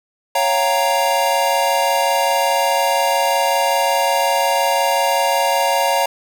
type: chord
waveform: square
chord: G half-diminished seventh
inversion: second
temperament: equal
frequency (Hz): 554.4 / 698.5 / 784 / 932.3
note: Db5 / F5 / G5 / Bb5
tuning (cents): 0 / 0 / 0 / 0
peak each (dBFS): -21 / -21 / -24 / -19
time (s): 0.35-6.06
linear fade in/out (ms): 5
effects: none